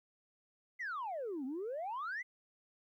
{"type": "exponential two-way sweep", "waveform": "sine", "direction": "down then up", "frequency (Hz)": [2095, 250.1, 2095], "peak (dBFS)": -36, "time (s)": [0.79, 2.23], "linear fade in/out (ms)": 20, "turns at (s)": 1.45, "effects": ["tanh soft clip ceiling -35 dBFS", "13-bit"]}